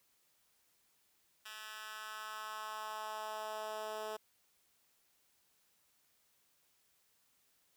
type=tone with high-pass filter sweep; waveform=10% pulse; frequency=215.8 Hz; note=A3; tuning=33 cents flat; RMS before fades=-44 dBFS; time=1.45-4.17 s; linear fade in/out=10 ms; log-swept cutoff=2000 to 480 Hz; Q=1.9; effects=white hiss -74 dBFS RMS until 7.76 s